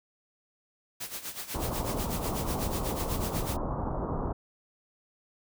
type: noise with tremolo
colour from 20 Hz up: white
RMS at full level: -36 dBFS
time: 1-3.57 s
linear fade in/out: 10 ms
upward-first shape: sine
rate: 8.1 Hz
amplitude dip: 75%
type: low-pass noise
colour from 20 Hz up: pink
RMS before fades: -32 dBFS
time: 1.54-4.33 s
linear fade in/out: 10 ms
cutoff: 1200 Hz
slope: 48 dB/octave
effects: none